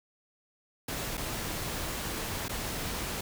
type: noise with dropouts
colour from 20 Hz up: pink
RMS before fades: -35 dBFS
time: 0.88-3.21 s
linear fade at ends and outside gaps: 5 ms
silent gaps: 1.172-1.176 / 2.483-2.492 s
effects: none